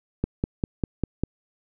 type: click train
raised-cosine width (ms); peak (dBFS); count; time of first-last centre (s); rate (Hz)
3; -10; 6; 0.24-1.236; 5.02
effects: none